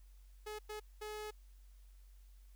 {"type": "tone bursts at uneven times", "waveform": "sawtooth", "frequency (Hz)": 424.8, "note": "G#4", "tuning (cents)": 39, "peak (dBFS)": -39, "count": 3, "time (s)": [[0.46, 0.59], [0.69, 0.8], [1.01, 1.31]], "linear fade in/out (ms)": 10, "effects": ["added 47 Hz sine -56 dBFS peak until 2.55 s", "white hiss -74 dBFS RMS until 2.55 s"]}